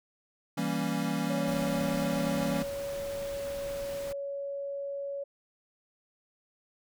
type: chord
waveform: square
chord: E diminished seventh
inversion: none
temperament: equal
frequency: 164.81 / 196 / 233.1 / 277.2 Hz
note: E3 / G3 / Bb3 / Db4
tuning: 0 / 0 / 0 / 0 cents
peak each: -35 dBFS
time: 0.57-2.63 s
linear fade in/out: 10 ms
type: tone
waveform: sine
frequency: 560 Hz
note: C#5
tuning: 18 cents sharp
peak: -33 dBFS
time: 1.29-5.24 s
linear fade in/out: 10 ms
type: noise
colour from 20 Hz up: pink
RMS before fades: -44 dBFS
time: 1.47-4.13 s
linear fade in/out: 10 ms
effects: none